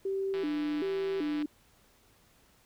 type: tone with vibrato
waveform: sine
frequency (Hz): 340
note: F4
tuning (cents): -46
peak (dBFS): -29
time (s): 0.05-1.46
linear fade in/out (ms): 5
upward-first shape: square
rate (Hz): 1.3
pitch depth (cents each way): 230
type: click train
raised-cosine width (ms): 0.3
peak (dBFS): -28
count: 181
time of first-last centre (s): 0.34-1.424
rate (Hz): 166
effects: pink hiss -64 dBFS RMS until 2.65 s